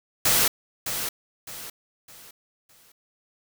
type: noise with echo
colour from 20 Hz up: white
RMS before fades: -20 dBFS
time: 0.25-0.48 s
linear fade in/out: 5 ms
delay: 610 ms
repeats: 4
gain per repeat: -9 dB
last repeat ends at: 2.92 s
effects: none